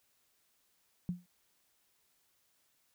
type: tone with exponential decay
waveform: sine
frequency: 177.5 Hz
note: F3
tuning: 28 cents sharp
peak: -29 dBFS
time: 1.09-1.26 s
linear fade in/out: 0 ms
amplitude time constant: 36 ms
effects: white hiss -74 dBFS RMS until 2.94 s